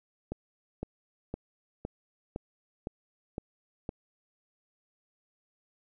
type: click train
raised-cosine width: 2 ms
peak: -21 dBFS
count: 8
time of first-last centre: 0.32-3.891 s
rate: 1.96 Hz
effects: none